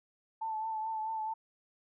sine tone with vibrato, 880 Hz, A5, in tune, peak -33 dBFS, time 0.41-1.34 s, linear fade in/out 10 ms, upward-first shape triangle, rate 4.6 Hz, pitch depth 35 cents each way, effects none

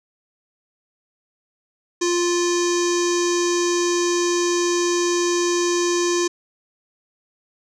square tone with low-pass filter, 349.2 Hz, F4, in tune, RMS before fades -20 dBFS, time 2.01-6.28 s, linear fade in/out 10 ms, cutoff 6300 Hz, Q 5.8, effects none

